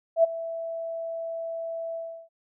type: tone with ADSR envelope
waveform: sine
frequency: 661 Hz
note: E5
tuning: 5 cents sharp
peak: -13 dBFS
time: 0.16-2.29 s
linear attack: 77 ms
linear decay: 16 ms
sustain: -17 dB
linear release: 340 ms
effects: none